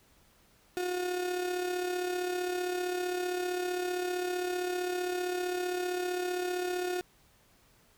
35% pulse tone with amplitude modulation, 360 Hz, F#4, 47 cents flat, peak -27 dBFS, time 0.77-7.01 s, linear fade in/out 0 ms, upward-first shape sine, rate 35.4 Hz, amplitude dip 45%, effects pink hiss -64 dBFS RMS until 7.97 s

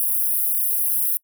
white high-pass noise, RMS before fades -21 dBFS, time 0-1.17 s, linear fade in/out 0 ms, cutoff 9900 Hz, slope 96 dB/octave, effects noise-tail reverb RT60 0.1 s tail -26 dB re dry

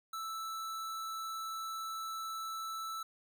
square tone, 1318.5 Hz, E6, in tune, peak -39 dBFS, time 0.13-3.03 s, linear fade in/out 5 ms, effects none

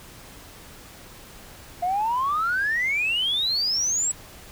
sine exponential sweep, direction up, 693 to 7902 Hz, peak -20 dBFS, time 1.82-4.12 s, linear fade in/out 10 ms, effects tanh soft clip ceiling -17 dBFS + pink hiss -45 dBFS RMS until 4.51 s

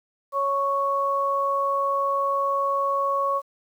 sine tone pair together, 554.4 / 1108.7 Hz, C#5 / C#6, 0 / 0 cents, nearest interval octave, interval 1200 cents, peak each -26 / -22 dBFS, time 0.32-3.42 s, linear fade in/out 50 ms, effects 9-bit

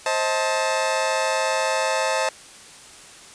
sawtooth chord, A diminished, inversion first, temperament just, 528 / 633.6 / 880 Hz, C5 / Eb5 / A5, +16 / +31 / 0 cents, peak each -21 dBFS, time 0.06-2.29 s, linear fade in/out 2 ms, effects white hiss -44 dBFS RMS until 3.34 s + resampled to 22050 Hz

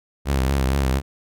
sawtooth tone with vibrato, 67.2 Hz, C2, 47 cents sharp, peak -14 dBFS, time 0.25-1.02 s, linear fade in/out 50 ms, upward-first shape sine, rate 4.3 Hz, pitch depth 67 cents each way, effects none

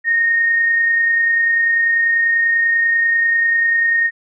sine tone with amplitude modulation, 1850 Hz, A#6, 14 cents flat, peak -11 dBFS, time 0.04-4.11 s, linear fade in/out 50 ms, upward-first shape sine, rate 30.2 Hz, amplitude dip 25%, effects none

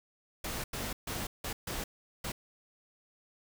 pink noise bursts at uneven times, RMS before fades -37 dBFS, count 6, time 0.44-0.64 / 0.73-0.93 / 1.07-1.27 / 1.44-1.53 / 1.67-1.84 / 2.24-2.32 s, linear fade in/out 5 ms, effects none

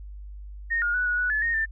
sine tone with pitch steps, 1849 / 1425 / 1480 / 1459 / 1475 / 1724 / 1852 / 1783 Hz, A#6 / F6 / F#6 / F#6 / F#6 / A6 / A#6 / A6, -15 / +34 / 0 / -25 / -6 / -36 / -12 / +22 cents, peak -22 dBFS, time 0.7-1.66 s, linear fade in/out 20 ms, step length 120 ms, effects added 50 Hz sine -37 dBFS peak until 1.71 s

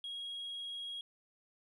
sine tone, 3293 Hz, G#7, 15 cents flat, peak -38 dBFS, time 0.04-1.01 s, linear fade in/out 2 ms, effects tanh soft clip ceiling -38 dBFS + 13-bit

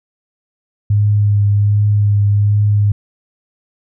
sine tone with vibrato, 103 Hz, G#2, 14 cents flat, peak -9 dBFS, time 0.9-2.92 s, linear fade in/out 5 ms, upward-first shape triangle, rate 1.3 Hz, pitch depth 20 cents each way, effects none

